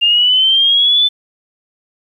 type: linear sweep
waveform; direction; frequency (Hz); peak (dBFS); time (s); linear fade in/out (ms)
sine; up; 2794 to 3524; -8; 0.01-1.09; 20
effects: 8-bit